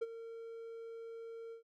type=tone with ADSR envelope; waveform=triangle; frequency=457.3 Hz; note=A#4; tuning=33 cents flat; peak=-30 dBFS; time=0.01-1.63 s; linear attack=13 ms; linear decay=32 ms; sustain=-13 dB; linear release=110 ms; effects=none